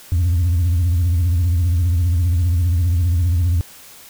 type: tone with vibrato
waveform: sine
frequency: 86.7 Hz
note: F2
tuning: 12 cents flat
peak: -11 dBFS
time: 0.12-3.61 s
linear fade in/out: 0 ms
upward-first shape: sine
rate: 15 Hz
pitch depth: 120 cents each way
effects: tanh soft clip ceiling -12 dBFS + white hiss -42 dBFS RMS until 4.09 s